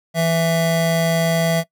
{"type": "tone pair together", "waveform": "square", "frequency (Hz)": [165.5, 662], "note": ["E3", "E5"], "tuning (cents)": [7, 7], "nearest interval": "2 octaves", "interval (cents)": 2400, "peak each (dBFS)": -19, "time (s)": [0.14, 1.64], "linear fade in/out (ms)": 50, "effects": ["noise-tail reverb RT60 0.1 s tail -21 dB re dry"]}